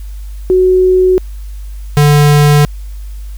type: tone pair in turn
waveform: sine / square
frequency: 370 / 146.83 Hz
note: F#4 / D3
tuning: 0 / 0 cents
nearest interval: octave + major third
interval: 1600 cents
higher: first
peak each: -5 dBFS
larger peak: neither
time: 0.5-1.18 / 1.97-2.65 s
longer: neither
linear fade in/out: 0 ms
effects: added 50 Hz sine -22 dBFS peak until 3.37 s + white hiss -45 dBFS RMS until 3.37 s